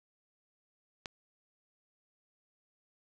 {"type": "click", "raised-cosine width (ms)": 0.2, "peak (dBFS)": -21, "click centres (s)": 1.058, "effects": []}